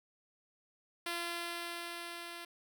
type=tone with level ramp; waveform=5% pulse; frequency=342.8 Hz; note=F4; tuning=32 cents flat; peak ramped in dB=-24 to -33 dBFS; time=1.06-2.45 s; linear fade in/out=5 ms; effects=none